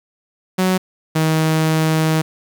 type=tone pair in turn; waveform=sawtooth; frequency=185.7 / 158.44 Hz; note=F#3 / D#3; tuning=+7 / +32 cents; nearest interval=minor third; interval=275 cents; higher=first; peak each=-10 dBFS; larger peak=neither; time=0.58-0.78 / 1.15-2.22 s; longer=second; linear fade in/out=10 ms; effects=8-bit